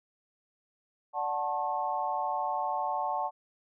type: chord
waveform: sine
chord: D major seventh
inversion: none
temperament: equal with one note detuned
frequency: 587.3 / 740 / 880 / 1081.5 Hz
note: D5 / F#5 / A5 / C#6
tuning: 0 / 0 / 0 / -43 cents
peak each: -38 / -33 / -32 / -36 dBFS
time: 1.13-3.31 s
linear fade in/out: 50 ms
effects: none